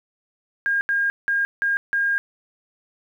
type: tone bursts at uneven times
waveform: sine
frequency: 1617 Hz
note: G#6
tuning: 47 cents flat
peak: -18 dBFS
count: 5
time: 0.66-0.81 / 0.89-1.1 / 1.28-1.45 / 1.62-1.77 / 1.93-2.18 s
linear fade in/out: 0 ms
effects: 9-bit